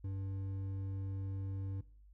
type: tone with hard clipping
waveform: sine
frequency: 96.8 Hz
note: G2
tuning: 21 cents flat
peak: -39 dBFS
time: 0.04-1.81 s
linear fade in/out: 5 ms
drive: 7 dB
effects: noise-tail reverb RT60 0.4 s tail -17 dB re dry + added 50 Hz sine -57 dBFS peak until 2.13 s